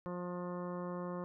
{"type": "harmonic tone with a mistuned harmonic", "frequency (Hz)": 177.5, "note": "F3", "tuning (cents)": 28, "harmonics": [1, 2, 3, 4, 5, 6, 7, 8, 10], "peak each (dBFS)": [-41, -45, -44, -56, -53, -48, -54, -60, -63], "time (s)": [0.06, 1.24], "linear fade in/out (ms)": 0, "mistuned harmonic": 8, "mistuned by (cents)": 22, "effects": []}